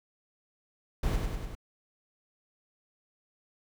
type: noise with echo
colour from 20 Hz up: brown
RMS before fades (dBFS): -28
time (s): 1.03-1.16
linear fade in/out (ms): 5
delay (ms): 98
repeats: 4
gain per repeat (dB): -3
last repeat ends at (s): 1.552
effects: none